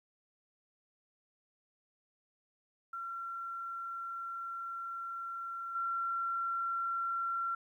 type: tone with level steps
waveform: sine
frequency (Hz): 1364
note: F6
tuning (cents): -41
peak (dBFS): -38 / -32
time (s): 2.93-7.55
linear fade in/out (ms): 5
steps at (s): 5.75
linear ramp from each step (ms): 5
effects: 12-bit